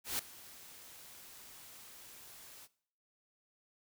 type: noise with ADSR envelope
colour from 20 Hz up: white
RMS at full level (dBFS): -34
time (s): 0.04-2.68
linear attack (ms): 150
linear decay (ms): 4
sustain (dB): -20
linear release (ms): 41
effects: noise-tail reverb RT60 0.6 s tail -20 dB re dry